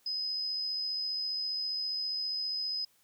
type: tone with amplitude modulation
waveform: sine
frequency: 5040 Hz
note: D#8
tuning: 21 cents sharp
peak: -30 dBFS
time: 0.06-2.85 s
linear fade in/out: 5 ms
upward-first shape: sine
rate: 74.9 Hz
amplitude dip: 30%
effects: white hiss -68 dBFS RMS until 3.03 s